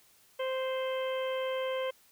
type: harmonic tone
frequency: 522 Hz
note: C5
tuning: 4 cents flat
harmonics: 1 / 2 / 3 / 4 / 5 / 6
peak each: -31 / -40 / -46 / -44 / -48 / -44 dBFS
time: 0.39-1.91 s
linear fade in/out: 10 ms
effects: white hiss -63 dBFS RMS until 2.11 s